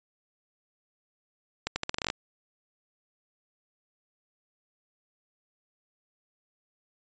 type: accelerating click train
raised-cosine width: 0.2 ms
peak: -11 dBFS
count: 11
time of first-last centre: 1.67-2.101 s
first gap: 90 ms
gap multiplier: 0.82
effects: resampled to 16000 Hz

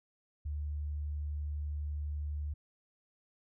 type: tone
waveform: sine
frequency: 74 Hz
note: D2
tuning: 14 cents sharp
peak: -34 dBFS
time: 0.45-2.54 s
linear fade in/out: 10 ms
effects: none

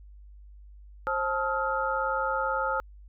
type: tone cluster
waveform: sine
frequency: 532 / 873 / 1276 / 1394 Hz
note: C5 / A5 / D#6 / F6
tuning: +29 / -14 / +43 / -4 cents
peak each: -31 dBFS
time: 1.07-2.8 s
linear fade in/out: 0 ms
effects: added 50 Hz sine -46 dBFS peak until 3.08 s

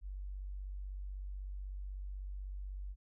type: tone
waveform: sine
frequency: 48.06 Hz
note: G1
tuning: 34 cents flat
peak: -40 dBFS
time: 0.01-2.96 s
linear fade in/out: 50 ms
effects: none

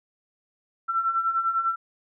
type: beating tone pair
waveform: sine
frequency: 1338 / 1348 Hz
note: E6 / E6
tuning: +25 / +38 cents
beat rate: 10 Hz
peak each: -29 / -23 dBFS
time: 0.88-1.76 s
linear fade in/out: 20 ms
effects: none

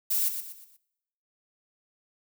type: noise with echo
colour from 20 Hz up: violet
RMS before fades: -26 dBFS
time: 0.1-0.29 s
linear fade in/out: 10 ms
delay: 120 ms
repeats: 4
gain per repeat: -8 dB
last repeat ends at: 0.77 s
effects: noise-tail reverb RT60 0.9 s tail -23 dB re dry

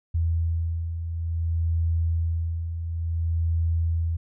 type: beating tone pair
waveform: sine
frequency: 82.41 / 82.98 Hz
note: E2 / E2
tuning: 0 / +12 cents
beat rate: 0.57 Hz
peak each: -31 / -23 dBFS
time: 0.14-4.17 s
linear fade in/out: 10 ms
effects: none

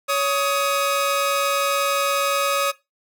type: tone pair together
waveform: sawtooth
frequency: 560 / 1257.2 Hz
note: C#5 / D#6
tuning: +18 / +18 cents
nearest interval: octave + major second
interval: 1400 cents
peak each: -18 dBFS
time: 0.08-2.72 s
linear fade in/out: 20 ms
effects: noise-tail reverb RT60 0.2 s tail -17 dB re dry

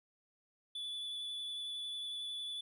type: tone with vibrato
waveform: triangle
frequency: 3456 Hz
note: A7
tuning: 32 cents flat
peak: -38 dBFS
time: 0.75-2.61 s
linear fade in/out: 5 ms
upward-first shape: triangle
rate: 11 Hz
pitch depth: 13 cents each way
effects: none

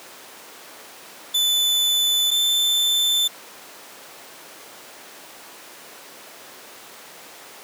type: tone pair in turn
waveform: 40% pulse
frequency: 3500 / 3535 Hz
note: A7 / A7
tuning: -10 / +7 cents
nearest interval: unison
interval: 17 cents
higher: second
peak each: -16 dBFS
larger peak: neither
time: 1.34-2.31 / 2.31-3.28 s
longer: neither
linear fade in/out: 10 ms
effects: pink hiss -41 dBFS RMS until 7.63 s + high-pass 400 Hz 12 dB/octave

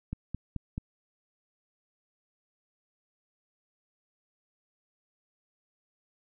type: click train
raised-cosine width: 5 ms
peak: -21 dBFS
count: 4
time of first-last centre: 0.13-0.779 s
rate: 4.62 Hz
effects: none

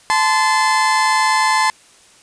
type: tone pair together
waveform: 30% pulse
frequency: 871 / 1031.4 Hz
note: A5 / C6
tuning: -18 / -25 cents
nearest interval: minor third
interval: 293 cents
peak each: -13 dBFS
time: 0.1-1.7 s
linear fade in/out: 0 ms
effects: white hiss -48 dBFS RMS until 2.22 s + resampled to 22050 Hz

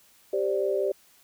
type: chord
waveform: sine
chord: G suspended fourth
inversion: none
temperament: just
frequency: 392 / 522.7 / 588 Hz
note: G4 / C5 / D5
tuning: 0 / -2 / +2 cents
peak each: -26 / -30 / -28 dBFS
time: 0.33-0.92 s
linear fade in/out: 5 ms
effects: white hiss -59 dBFS RMS until 1.23 s

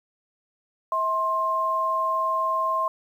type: tone pair together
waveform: sine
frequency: 646 / 1057.9 Hz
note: E5 / C6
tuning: -35 / +19 cents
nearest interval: major sixth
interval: 854 cents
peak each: -29 / -22 dBFS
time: 0.92-2.88 s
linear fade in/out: 2 ms
effects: 9-bit

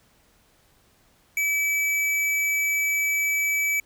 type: tone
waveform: square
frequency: 2298 Hz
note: D7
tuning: 38 cents flat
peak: -22 dBFS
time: 1.37-3.8 s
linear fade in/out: 2 ms
effects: pink hiss -61 dBFS RMS until 3.85 s

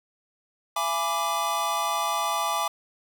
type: chord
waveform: square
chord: E dominant seventh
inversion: none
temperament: equal with one note detuned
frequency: 675.1 / 830.6 / 987.8 / 1174.7 Hz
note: E5 / G#5 / B5 / D6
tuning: +41 / 0 / 0 / 0 cents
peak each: -33 / -31 / -33 / -28 dBFS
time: 0.76-2.68 s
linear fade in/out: 5 ms
effects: none

